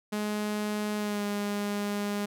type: tone with pitch glide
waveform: sawtooth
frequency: 210 to 204.7 Hz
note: G#3 to G#3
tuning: +19 to -25 cents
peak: -25 dBFS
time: 0.12-2.26 s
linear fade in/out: 10 ms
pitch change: -44 cents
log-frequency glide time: 0.97-1.24 s
effects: none